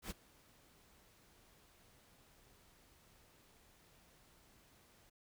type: noise with ADSR envelope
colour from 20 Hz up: pink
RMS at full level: -44 dBFS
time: 0.02-5.1 s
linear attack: 84 ms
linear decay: 22 ms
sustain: -23 dB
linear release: 11 ms
effects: none